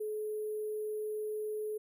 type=tone with sample-and-hold; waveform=sine; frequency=426.5 Hz; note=G#4; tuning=46 cents sharp; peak=-34 dBFS; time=0-1.78 s; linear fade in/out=10 ms; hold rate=11025 Hz; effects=none